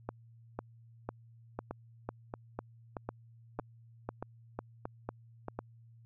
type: two click trains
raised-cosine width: 1 ms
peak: -24 / -22 dBFS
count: 7 / 12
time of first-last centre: 1.71-5.484 / 0.09-5.59 s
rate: 1.59 / 2 Hz
effects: added 115 Hz sine -55 dBFS peak until 6.05 s